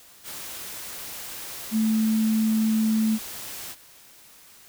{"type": "tone in noise", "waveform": "sine", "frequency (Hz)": 219.9, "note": "A3", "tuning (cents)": -1, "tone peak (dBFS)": -19, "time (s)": [1.71, 3.19], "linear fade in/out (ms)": 50, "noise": "white", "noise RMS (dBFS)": -37, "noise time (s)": [0.23, 3.76], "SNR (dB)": 15, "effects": ["white hiss -51 dBFS RMS until 4.68 s"]}